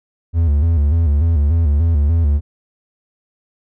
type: tone with vibrato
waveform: triangle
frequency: 77.78 Hz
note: D#2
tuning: in tune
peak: -9 dBFS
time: 0.33-2.41 s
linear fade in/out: 50 ms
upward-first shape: square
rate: 3.4 Hz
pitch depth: 120 cents each way
effects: none